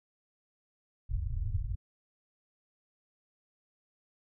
pink low-pass noise, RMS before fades -33 dBFS, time 1.09-1.76 s, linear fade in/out 10 ms, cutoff 120 Hz, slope 48 dB/octave, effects none

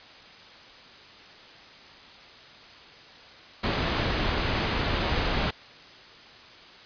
pink low-pass noise, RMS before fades -27 dBFS, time 3.63-5.51 s, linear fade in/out 10 ms, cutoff 4600 Hz, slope 24 dB/octave, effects white hiss -48 dBFS RMS until 6.85 s + resampled to 11025 Hz

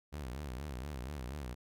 sawtooth tone with vibrato, 67.6 Hz, C#2, 43 cents flat, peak -36 dBFS, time 0.12-1.55 s, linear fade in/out 20 ms, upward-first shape sine, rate 4.2 Hz, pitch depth 200 cents each way, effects none

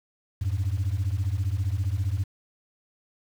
sine beating tone pair, 88.6 / 103.6 Hz, F2 / G#2, +25 / -4 cents, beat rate 15 Hz, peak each -25 dBFS, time 0.41-2.24 s, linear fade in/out 10 ms, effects tanh soft clip ceiling -20 dBFS + 8-bit

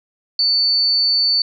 sine tone, 4500 Hz, C#8, 25 cents sharp, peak -13 dBFS, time 0.39-1.42 s, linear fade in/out 2 ms, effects none

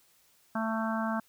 harmonic tone, 222.4 Hz, A3, 19 cents sharp, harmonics 1 / 3 / 4 / 5 / 6 / 7, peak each -31 / -36 / -37 / -38 / -39 / -39 dBFS, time 0.55-1.2 s, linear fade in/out 5 ms, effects white hiss -65 dBFS RMS until 1.28 s

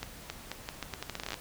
accelerating click train, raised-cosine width 0.2 ms, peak -18 dBFS, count 17, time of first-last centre 0.03-1.342 s, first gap 270 ms, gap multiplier 0.8, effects pink hiss -48 dBFS RMS until 1.4 s

